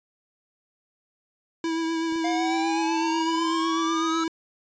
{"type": "tone with vibrato", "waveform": "square", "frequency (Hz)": 327.2, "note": "E4", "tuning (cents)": -13, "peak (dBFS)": -25, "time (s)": [1.64, 4.28], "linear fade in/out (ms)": 2, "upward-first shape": "triangle", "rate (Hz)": 8, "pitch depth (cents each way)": 26}
{"type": "clicks", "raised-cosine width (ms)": 2, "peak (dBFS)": -34, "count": 2, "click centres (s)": [2.124, 2.159]}
{"type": "exponential sweep", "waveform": "square", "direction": "up", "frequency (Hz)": [701, 1318.5], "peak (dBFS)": -27, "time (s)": [2.24, 4.24], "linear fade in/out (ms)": 5}
{"effects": ["resampled to 16000 Hz"]}